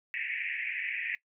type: band-pass noise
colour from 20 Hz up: pink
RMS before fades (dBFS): -35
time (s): 0.14-1.15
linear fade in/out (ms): 0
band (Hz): 1800 to 2600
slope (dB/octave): 96
effects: noise-tail reverb RT60 0.1 s tail -19 dB re dry